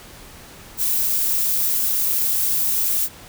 violet noise, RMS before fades -20 dBFS, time 0.77-3.09 s, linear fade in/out 50 ms, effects pink hiss -42 dBFS RMS until 3.28 s

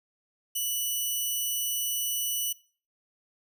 5% pulse tone, 2960 Hz, F#7, in tune, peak -19 dBFS, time 0.55-2.53 s, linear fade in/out 10 ms, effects noise-tail reverb RT60 0.4 s tail -20 dB re dry

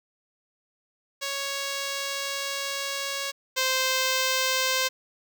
5% pulse tone pair in turn, 554.4 / 520.3 Hz, C#5 / C5, 0 / -10 cents, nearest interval minor second, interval 110 cents, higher first, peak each -17 / -11 dBFS, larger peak second, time 1.21-3.32 / 3.56-4.89 s, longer first, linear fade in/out 20 ms, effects none

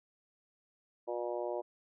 harmonic tone, 120 Hz, B2, 49 cents flat, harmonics 3 / 4 / 5 / 6 / 7 / 8, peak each -39 / -41 / -38 / -45 / -46 / -47 dBFS, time 1.07-1.62 s, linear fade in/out 20 ms, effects none

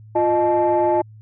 sine tone cluster, 349.4 / 617 / 866 Hz, F4 / D#5 / A5, +1 / -15 / -28 cents, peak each -18 dBFS, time 0.15-1.02 s, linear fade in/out 10 ms, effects tanh soft clip ceiling -9 dBFS + added 108 Hz sine -40 dBFS peak until 1.21 s

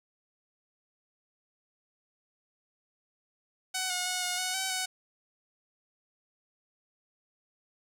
5% pulse tone with pitch steps, 748 / 724 / 731 / 722 / 738 / 762 / 746 Hz, F#5 / F#5 / F#5 / F#5 / F#5 / G5 / F#5, +19 / -38 / -21 / -43 / -5 / -49 / +14 cents, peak -18 dBFS, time 3.74-4.86 s, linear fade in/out 10 ms, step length 160 ms, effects none

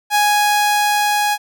sawtooth tone with level ramp, 830.6 Hz, G#5, in tune, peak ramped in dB -8 to -11 dBFS, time 0.1-1.38 s, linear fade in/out 50 ms, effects none

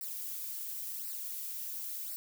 violet noise with flanger, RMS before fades -40 dBFS, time 0.01-2.16 s, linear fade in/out 0 ms, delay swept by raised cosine 0.3 to 4.3 ms, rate 0.94 Hz, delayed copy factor -0.75, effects none

